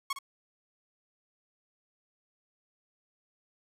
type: tone with echo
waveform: sawtooth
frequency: 1099 Hz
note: C#6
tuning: 15 cents flat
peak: -26 dBFS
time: 0.1-0.13 s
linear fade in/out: 5 ms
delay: 59 ms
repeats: 1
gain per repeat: -9 dB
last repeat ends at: 0.189 s
effects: resampled to 32000 Hz + 9-bit